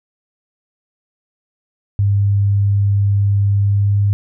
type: tone with pitch glide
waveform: sine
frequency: 100.5 to 101.26 Hz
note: G2 to G#2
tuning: +44 to -43 cents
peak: -11 dBFS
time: 1.99-4.13 s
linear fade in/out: 0 ms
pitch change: +13 cents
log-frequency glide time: 3.62-3.98 s
effects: none